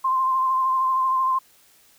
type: tone with vibrato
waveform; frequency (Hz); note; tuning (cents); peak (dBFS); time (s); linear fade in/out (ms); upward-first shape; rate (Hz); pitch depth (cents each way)
sine; 1046; C6; -1; -18; 0.04-1.39; 10; triangle; 13; 31
effects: white hiss -56 dBFS RMS until 1.98 s